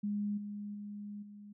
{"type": "tone with level steps", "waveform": "sine", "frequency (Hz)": 205.9, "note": "G#3", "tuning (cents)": -15, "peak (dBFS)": [-32, -39, -41, -48], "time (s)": [0.03, 1.53], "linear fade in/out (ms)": 10, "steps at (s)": [0.37, 0.74, 1.22], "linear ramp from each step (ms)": 10, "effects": []}